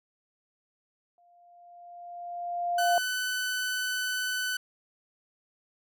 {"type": "tone with exponential growth", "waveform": "sine", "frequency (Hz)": 699, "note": "F5", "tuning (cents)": 1, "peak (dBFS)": -20, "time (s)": [1.18, 2.98], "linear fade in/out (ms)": 1, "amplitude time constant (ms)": 390}
{"type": "tone", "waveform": "sawtooth", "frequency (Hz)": 1503, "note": "F#6", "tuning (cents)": 27, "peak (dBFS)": -25, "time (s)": [2.78, 4.57], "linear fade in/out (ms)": 5}
{"effects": []}